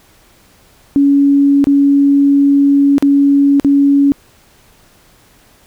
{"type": "tone with dropouts", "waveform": "sine", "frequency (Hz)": 281, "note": "C#4", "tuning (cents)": 24, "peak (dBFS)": -6, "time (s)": [0.96, 4.12], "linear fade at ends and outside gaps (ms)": 0, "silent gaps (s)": [[1.642, 1.67], [2.982, 3.025], [3.598, 3.647]], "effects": ["pink hiss -48 dBFS RMS until 5.66 s"]}